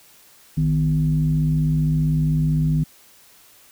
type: tone with frequency modulation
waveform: sine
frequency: 154.7 Hz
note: D#3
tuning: 10 cents flat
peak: -16 dBFS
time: 0.57-2.84 s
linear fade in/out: 10 ms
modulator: 95.5 Hz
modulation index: 0.59
effects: white hiss -51 dBFS RMS until 3.71 s